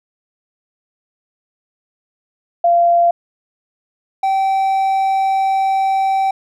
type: tone pair in turn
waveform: sine / triangle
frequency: 689 / 773.4 Hz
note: F5 / G5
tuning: -24 / -24 cents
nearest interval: major second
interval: 200 cents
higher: second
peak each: -9 / -11 dBFS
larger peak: first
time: 2.64-3.11 / 4.23-6.31 s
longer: second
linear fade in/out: 5 ms
effects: none